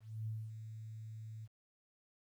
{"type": "tone with ADSR envelope", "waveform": "sine", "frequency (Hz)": 110, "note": "A2", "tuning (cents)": 0, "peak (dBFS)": -37, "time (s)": [0, 1.48], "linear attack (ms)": 270, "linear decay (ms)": 230, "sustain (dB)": -8, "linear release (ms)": 38, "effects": ["12-bit"]}